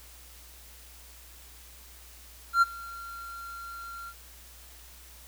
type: tone with ADSR envelope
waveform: triangle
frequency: 1378 Hz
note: F6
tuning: 24 cents flat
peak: -14 dBFS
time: 2.53-4.14 s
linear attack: 90 ms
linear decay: 23 ms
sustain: -23 dB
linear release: 61 ms
effects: added 60 Hz sine -52 dBFS peak until 5.27 s + white hiss -52 dBFS RMS until 5.27 s